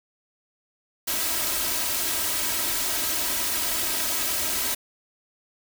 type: noise with comb filter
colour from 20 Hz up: white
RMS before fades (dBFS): -26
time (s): 1.07-4.75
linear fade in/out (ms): 10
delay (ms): 3.1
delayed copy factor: +0.7
effects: none